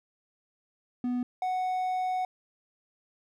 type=tone pair in turn; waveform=triangle; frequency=246.9 / 739.9 Hz; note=B3 / F#5; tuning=0 / 0 cents; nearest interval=octave + perfect fifth; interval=1900 cents; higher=second; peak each=-25 / -25 dBFS; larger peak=neither; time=1.04-1.23 / 1.42-2.25 s; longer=second; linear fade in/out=2 ms; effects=none